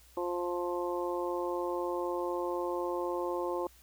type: harmonic tone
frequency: 176 Hz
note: F3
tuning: 14 cents sharp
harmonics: 2 / 3 / 4 / 5 / 6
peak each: -34 / -36 / -45 / -39 / -40 dBFS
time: 0.17-3.67 s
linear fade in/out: 2 ms
effects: added 60 Hz sine -60 dBFS peak until 3.82 s + white hiss -61 dBFS RMS until 3.82 s